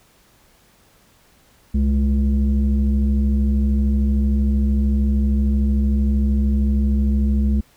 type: tone pair together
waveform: sine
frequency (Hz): 66.3 / 212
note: C2 / G#3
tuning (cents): +23 / +36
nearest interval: octave + minor sixth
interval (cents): 2013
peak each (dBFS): -14 / -18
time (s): 1.74-7.61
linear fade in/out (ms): 10
effects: tanh soft clip ceiling -11 dBFS + pink hiss -55 dBFS RMS until 7.76 s